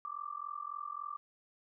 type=tone with amplitude modulation; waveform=sine; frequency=1174.7 Hz; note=D6; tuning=in tune; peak=-35 dBFS; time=0.05-1.17 s; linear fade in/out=0 ms; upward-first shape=sine; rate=43.6 Hz; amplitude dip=95%; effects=none